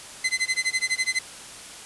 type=tone with tremolo; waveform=sawtooth; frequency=2049 Hz; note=C7; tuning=37 cents flat; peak=-16 dBFS; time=0.24-1.19 s; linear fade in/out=5 ms; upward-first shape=sine; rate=12 Hz; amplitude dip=100%; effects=white hiss -41 dBFS RMS until 1.85 s + resampled to 24000 Hz